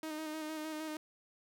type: tone with vibrato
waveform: sawtooth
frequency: 311.1 Hz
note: D#4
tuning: in tune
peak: -35 dBFS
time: 0.03-0.97 s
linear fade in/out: 2 ms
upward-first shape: square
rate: 6.5 Hz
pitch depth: 24 cents each way
effects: none